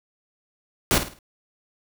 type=noise with echo; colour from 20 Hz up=pink; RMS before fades=-19 dBFS; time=0.91-0.98 s; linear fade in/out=0 ms; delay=52 ms; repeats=4; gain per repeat=-9 dB; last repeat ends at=1.188 s; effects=none